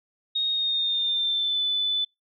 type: tone with pitch glide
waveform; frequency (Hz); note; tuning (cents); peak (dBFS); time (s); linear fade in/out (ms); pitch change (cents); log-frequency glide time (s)
sine; 3729 to 3499; A#7 to A7; 0 to -10; -22; 0.35-2.05; 10; -110; 0.52-1.62
effects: noise-tail reverb RT60 0.2 s tail -26 dB re dry